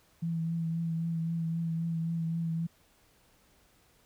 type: tone with vibrato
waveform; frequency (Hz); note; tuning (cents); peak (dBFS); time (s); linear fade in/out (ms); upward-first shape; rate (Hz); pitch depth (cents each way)
sine; 165.2; E3; +4; -29; 0.22-2.67; 10; triangle; 3.8; 27
effects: pink hiss -65 dBFS RMS until 4.05 s